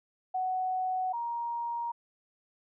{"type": "tone pair in turn", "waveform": "sine", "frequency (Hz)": [744, 940.6], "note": ["F#5", "A#5"], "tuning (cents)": [9, 15], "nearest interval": "major third", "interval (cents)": 406, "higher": "second", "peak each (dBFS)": [-28, -31], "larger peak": "first", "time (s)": [[0.34, 1.13], [1.13, 1.92]], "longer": "neither", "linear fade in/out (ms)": 10, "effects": []}